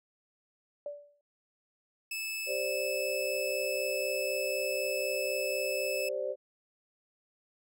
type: tone with exponential decay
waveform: sine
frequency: 581 Hz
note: D5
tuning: 19 cents flat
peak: -33 dBFS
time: 0.86-1.21 s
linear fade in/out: 2 ms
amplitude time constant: 76 ms
type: tone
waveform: sawtooth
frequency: 2614 Hz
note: E7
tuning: 15 cents flat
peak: -31 dBFS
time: 2.11-6.09 s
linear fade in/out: 5 ms
type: chord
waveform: sine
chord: G suspended fourth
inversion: none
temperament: equal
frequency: 392 / 523.3 / 587.3 Hz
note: G4 / C5 / D5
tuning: 0 / 0 / 0 cents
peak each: -39 / -34 / -35 dBFS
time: 2.46-6.36 s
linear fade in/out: 50 ms
effects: none